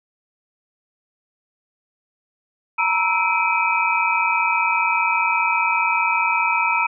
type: tone cluster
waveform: sine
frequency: 919 / 959 / 1314 / 2335 / 2520 Hz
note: A#5 / A#5 / E6 / D7 / D#7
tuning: -25 / +49 / -6 / -11 / +21 cents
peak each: -23 dBFS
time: 2.78-6.87 s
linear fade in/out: 10 ms
effects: none